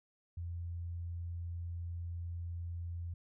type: tone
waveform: sine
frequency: 85.7 Hz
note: F2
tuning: 32 cents flat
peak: -38 dBFS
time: 0.37-3.14 s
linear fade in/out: 5 ms
effects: none